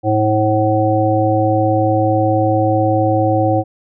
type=harmonic tone; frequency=107.7 Hz; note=A2; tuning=37 cents flat; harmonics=1 / 3 / 5 / 7; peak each=-17 / -17 / -17 / -17 dBFS; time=0.03-3.64 s; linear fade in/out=50 ms; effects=none